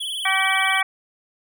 square tone with vibrato, 3200 Hz, G7, 35 cents sharp, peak -26 dBFS, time 0-0.82 s, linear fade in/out 10 ms, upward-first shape sine, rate 20 Hz, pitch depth 110 cents each way
harmonic tone, 383.1 Hz, G4, 40 cents flat, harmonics 2 / 3 / 4 / 5 / 6, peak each -25 / -25 / -26 / -24 / -22 dBFS, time 0.25-0.83 s, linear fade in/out 5 ms
effects none

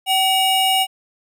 square tone pair together, 761.1 / 2866 Hz, F#5 / F7, +49 / +44 cents, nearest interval octave + major seventh, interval 2295 cents, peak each -18 dBFS, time 0.06-0.87 s, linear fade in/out 50 ms, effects none

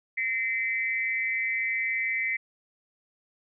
sine tone cluster, 1853 / 2064 / 2303 Hz, A#6 / C7 / D7, -11 / -24 / -34 cents, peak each -35 / -27 / -32 dBFS, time 0.17-2.37 s, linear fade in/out 10 ms, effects none

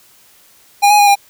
square tone with pitch steps, 813 / 833 / 818 / 804 Hz, G#5 / G#5 / G#5 / G5, -37 / +5 / -26 / +44 cents, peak -7 dBFS, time 0.82-1.156 s, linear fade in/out 20 ms, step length 84 ms, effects white hiss -48 dBFS RMS until 1.29 s

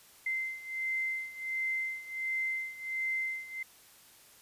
sine beating tone pair, 2076 / 2077.4 Hz, C7 / C7, -14 / -13 cents, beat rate 1.4 Hz, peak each -34 / -37 dBFS, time 0.26-3.63 s, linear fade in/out 5 ms, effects white hiss -58 dBFS RMS until 4.41 s + resampled to 32000 Hz

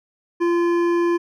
sine tone with hard clipping, 344.1 Hz, F4, 26 cents flat, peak -18 dBFS, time 0.4-1.18 s, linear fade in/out 20 ms, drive 11 dB, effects none

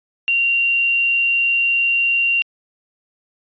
sine tone with quantisation, 2763 Hz, F7, 19 cents flat, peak -14 dBFS, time 0.28-2.42 s, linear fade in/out 0 ms, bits 7, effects resampled to 11025 Hz

